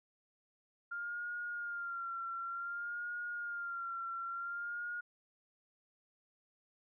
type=tone with vibrato; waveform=sine; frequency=1396.9 Hz; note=F6; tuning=in tune; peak=-38 dBFS; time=0.91-5.01 s; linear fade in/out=10 ms; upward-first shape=sine; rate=0.55 Hz; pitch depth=45 cents each way; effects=none